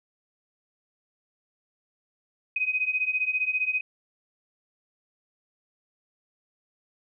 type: beating tone pair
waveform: sine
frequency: 2502 / 2517 Hz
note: D#7 / D#7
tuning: +9 / +19 cents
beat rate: 15 Hz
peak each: -28 / -26 dBFS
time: 2.56-3.81 s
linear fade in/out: 5 ms
effects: none